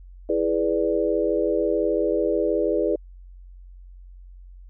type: chord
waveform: sine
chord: E dominant seventh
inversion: none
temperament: equal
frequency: 329.6 / 415.3 / 493.9 / 587.3 Hz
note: E4 / G#4 / B4 / D5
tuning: 0 / 0 / 0 / 0 cents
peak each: -25 / -24 / -25 / -26 dBFS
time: 0.29-2.96 s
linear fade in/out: 5 ms
effects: added 45 Hz sine -41 dBFS peak until 4.69 s